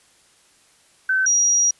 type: tone pair in turn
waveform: sine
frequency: 1533 / 5741 Hz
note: G6 / F8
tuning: -39 / +47 cents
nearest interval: octave + major seventh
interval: 2286 cents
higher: second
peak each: -16 / -14 dBFS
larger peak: second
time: 1.09-1.26 / 1.26-1.71 s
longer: second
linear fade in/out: 5 ms
effects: white hiss -56 dBFS RMS until 1.79 s + resampled to 24000 Hz